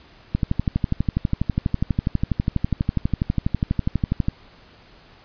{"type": "click train", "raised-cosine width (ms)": 5, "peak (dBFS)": -7, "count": 49, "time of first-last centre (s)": [0.35, 4.284], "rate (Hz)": 12.2, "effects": ["pink hiss -50 dBFS RMS until 5.24 s", "resampled to 11025 Hz"]}